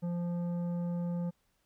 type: tone with tanh clipping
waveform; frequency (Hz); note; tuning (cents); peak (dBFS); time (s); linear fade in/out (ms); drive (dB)
triangle; 173.7; F3; -9; -33; 0.02-1.31; 20; 14
effects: pink hiss -75 dBFS RMS until 1.65 s